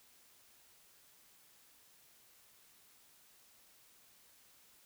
silence, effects white hiss -65 dBFS RMS until 4.85 s

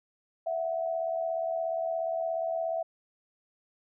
sine tone pair together, 659.3 / 736.3 Hz, E5 / F#5, 0 / -9 cents, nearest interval major second, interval 191 cents, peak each -29 / -35 dBFS, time 0.46-2.83 s, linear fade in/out 10 ms, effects none

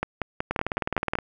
two click trains, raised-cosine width 0.5 ms, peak -10 / -10 dBFS, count 7 / 14, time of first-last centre 0.03-1.154 / 0.51-1.187 s, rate 5.34 / 19.2 Hz, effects none

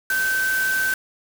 sine tone in noise, 1542 Hz, G6, 29 cents flat, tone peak -19 dBFS, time 0.1-0.94 s, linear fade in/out 2 ms, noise white, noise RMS -30 dBFS, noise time 0.1-0.94 s, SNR +8 dB, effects none

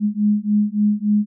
sine beating tone pair, 207 / 210.5 Hz, G#3 / G#3, -5 / +24 cents, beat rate 3.5 Hz, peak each -18 dBFS, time 0-1.26 s, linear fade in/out 50 ms, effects none

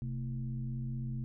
sine tone with frequency modulation, 128.6 Hz, C3, 30 cents flat, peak -34 dBFS, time 0.02-1.24 s, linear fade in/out 0 ms, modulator 96 Hz, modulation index 0.79, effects none

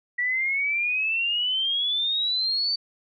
sine exponential sweep, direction up, 1938 to 4596 Hz, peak -22 dBFS, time 0.18-2.76 s, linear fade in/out 10 ms, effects none

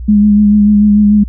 sine tone with vibrato, 207.7 Hz, G#3, in tune, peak -4 dBFS, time 0.08-1.24 s, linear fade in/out 10 ms, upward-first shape sine, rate 6.8 Hz, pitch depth 25 cents each way, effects added 60 Hz sine -20 dBFS peak until 1.28 s

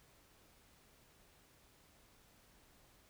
silence, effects pink hiss -67 dBFS RMS until 3.09 s

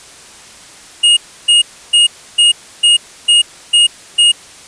square tone bursts, 2860 Hz, F7, 41 cents sharp, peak -6 dBFS, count 8, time 1.03-4.32 s, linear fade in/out 10 ms, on 140 ms, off 310 ms, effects white hiss -37 dBFS RMS until 4.67 s + resampled to 22050 Hz

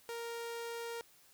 sawtooth tone, 466.2 Hz, A#4, in tune, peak -36 dBFS, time 0.09-1.01 s, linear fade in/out 0 ms, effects white hiss -64 dBFS RMS until 1.33 s

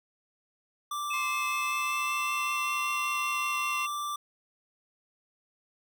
square tone, 1174.7 Hz, D6, in tune, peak -32 dBFS, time 0.91-4.16 s, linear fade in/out 5 ms
triangle tone with pitch glide, 2600 to 2726 Hz, E7 to F7, -24 to -43 cents, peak -30 dBFS, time 1.1-3.87 s, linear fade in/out 10 ms, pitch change +81 cents, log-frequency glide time 1.5-2.88 s
30% pulse tone with vibrato, 1046.5 Hz, C6, in tune, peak -33 dBFS, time 1.13-3.86 s, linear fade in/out 10 ms, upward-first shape sine, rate 5.2 Hz, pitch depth 14 cents each way
effects none

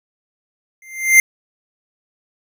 square tone with exponential growth, 2093 Hz, C7, in tune, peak -4 dBFS, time 0.82-1.2 s, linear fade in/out 2 ms, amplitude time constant 82 ms, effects none

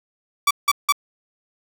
sawtooth tone bursts, 1150 Hz, D6, 37 cents flat, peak -10 dBFS, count 3, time 0.47-0.924 s, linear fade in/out 5 ms, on 38 ms, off 170 ms, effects none

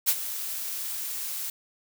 blue noise with ADSR envelope, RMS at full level -20 dBFS, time 0.06-1.5 s, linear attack 29 ms, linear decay 52 ms, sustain -13 dB, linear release 3 ms, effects none

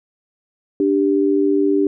sine tone pair together, 293.7 / 393.1 Hz, D4 / G4, 0 / +5 cents, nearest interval perfect fourth, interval 505 cents, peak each -16 dBFS, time 0.8-1.87 s, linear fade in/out 2 ms, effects none

